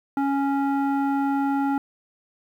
square tone with low-pass filter, 277.2 Hz, C#4, in tune, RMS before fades -23 dBFS, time 0.17-1.78 s, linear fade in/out 2 ms, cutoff 1100 Hz, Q 2.4, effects 9-bit

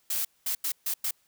blue noise bursts at uneven times, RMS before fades -29 dBFS, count 5, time 0.1-0.25 / 0.46-0.55 / 0.64-0.72 / 0.86-0.94 / 1.04-1.11 s, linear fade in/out 5 ms, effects white hiss -68 dBFS RMS until 1.27 s

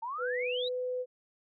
sine exponential sweep, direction up, 880 to 4015 Hz, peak -34 dBFS, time 0.02-0.69 s, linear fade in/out 10 ms
sine tone with pitch glide, 496.2 to 502.3 Hz, B4 to B4, +8 to +29 cents, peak -31 dBFS, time 0.18-1.06 s, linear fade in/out 50 ms, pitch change +21 cents, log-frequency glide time 0.53-0.79 s
effects none

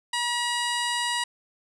15% pulse tone with low-pass filter, 960 Hz, B5, 49 cents flat, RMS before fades -27 dBFS, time 0.13-1.24 s, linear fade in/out 5 ms, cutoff 7500 Hz, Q 2.5, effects none

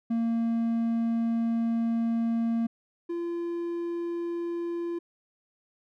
triangle tone pair in turn, 230 / 342.2 Hz, A#3 / F4, -23 / -35 cents, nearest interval perfect fifth, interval 688 cents, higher second, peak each -22 / -27 dBFS, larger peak first, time 0.1-2.67 / 3.09-4.99 s, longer first, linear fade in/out 10 ms, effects none

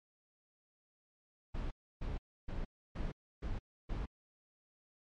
brown noise bursts, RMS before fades -38 dBFS, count 6, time 1.54-4.06 s, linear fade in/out 10 ms, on 170 ms, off 300 ms, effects low-pass 4000 Hz 12 dB/octave + MP3 48 kbps

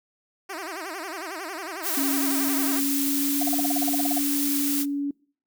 10% pulse tone with vibrato, 350.5 Hz, F4, 6 cents sharp, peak -24 dBFS, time 0.49-2.8 s, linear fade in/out 10 ms, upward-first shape sine, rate 11 Hz, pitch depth 220 cents each way
blue noise, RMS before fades -27 dBFS, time 1.82-4.86 s, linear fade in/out 50 ms
sine tone with pitch glide, 277.4 to 283.7 Hz, C#4 to C#4, +1 to +40 cents, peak -24 dBFS, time 1.97-5.11 s, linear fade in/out 5 ms, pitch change +39 cents, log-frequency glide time 2.78-3.39 s
sine tone bursts, 713 Hz, F5, 36 cents sharp, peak -25 dBFS, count 14, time 3.41-4.184 s, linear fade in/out 5 ms, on 20 ms, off 38 ms
effects noise-tail reverb RT60 0.5 s tail -25 dB re dry

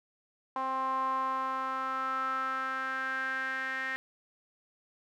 sawtooth tone with band-pass filter sweep, 263.4 Hz, C4, 12 cents sharp, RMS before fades -33 dBFS, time 0.56-3.96 s, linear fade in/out 0 ms, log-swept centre 960 to 1800 Hz, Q 7.1, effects none

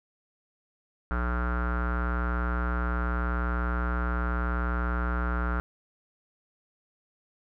square tone with low-pass filter, 60.4 Hz, B1, 38 cents flat, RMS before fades -28 dBFS, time 1.11-5.6 s, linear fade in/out 0 ms, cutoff 1400 Hz, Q 7.8, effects none

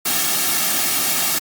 white noise with comb filter, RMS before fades -19 dBFS, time 0.05-1.39 s, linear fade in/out 10 ms, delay 2 ms, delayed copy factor -0.65, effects high-pass 150 Hz 12 dB/octave + Opus 48 kbps

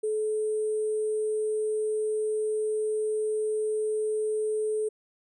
sine tone with sample-and-hold, 430 Hz, A4, 40 cents flat, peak -25 dBFS, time 0.03-4.89 s, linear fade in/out 10 ms, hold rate 8820 Hz, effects resampled to 24000 Hz

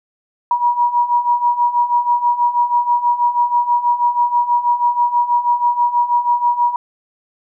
sine beating tone pair, 958 / 964.2 Hz, A#5 / B5, +47 / -42 cents, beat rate 6.2 Hz, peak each -18 / -14 dBFS, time 0.51-6.76 s, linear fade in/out 2 ms, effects none

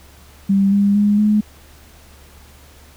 sine tone with pitch steps, 196.5 / 201.2 / 206 / 211 Hz, G3 / G3 / G#3 / G#3, +4 / +45 / -14 / +28 cents, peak -11 dBFS, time 0.49-1.41 s, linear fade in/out 10 ms, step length 230 ms, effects added 72 Hz sine -45 dBFS peak until 2.96 s + pink hiss -47 dBFS RMS until 2.96 s

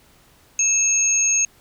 sine tone pair together, 2615 / 6510 Hz, E7 / G#8, -15 / -36 cents, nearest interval octave + major third, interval 1579 cents, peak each -24 / -16 dBFS, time 0.59-1.45 s, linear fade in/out 2 ms, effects pink hiss -54 dBFS RMS until 1.6 s

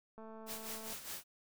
click train, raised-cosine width 1 ms, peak -39 dBFS, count 166, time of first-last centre 0.18-0.927 s, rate 221 Hz
white noise with tremolo, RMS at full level -43 dBFS, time 0.46-1.24 s, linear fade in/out 50 ms, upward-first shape sine, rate 4.9 Hz, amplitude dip 65%
effects none

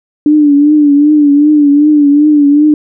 sine tone with vibrato, 293.7 Hz, D4, in tune, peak -3 dBFS, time 0.26-2.74 s, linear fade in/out 2 ms, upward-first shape triangle, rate 2.6 Hz, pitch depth 71 cents each way, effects none

